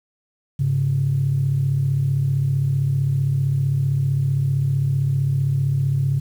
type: tone pair together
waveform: sine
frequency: 102.55 / 138 Hz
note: G#2 / C#3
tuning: -21 / -7 cents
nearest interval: perfect fourth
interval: 514 cents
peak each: -23 / -17 dBFS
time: 0.59-6.2 s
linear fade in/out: 10 ms
effects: tanh soft clip ceiling -10 dBFS + 8-bit